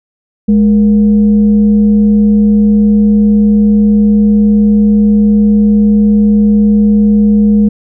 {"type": "tone with frequency modulation", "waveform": "sine", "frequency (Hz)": 209.6, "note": "G#3", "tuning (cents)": 16, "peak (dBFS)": -4, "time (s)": [0.48, 7.69], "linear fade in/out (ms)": 10, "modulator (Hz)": 261, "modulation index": 0.3, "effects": []}